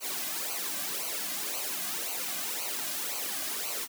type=noise with flanger; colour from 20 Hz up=white; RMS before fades=-34 dBFS; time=0-3.88 s; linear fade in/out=50 ms; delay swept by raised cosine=0.56 to 2.26 ms; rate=1.9 Hz; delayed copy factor=-0.75; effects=high-pass 200 Hz 12 dB/octave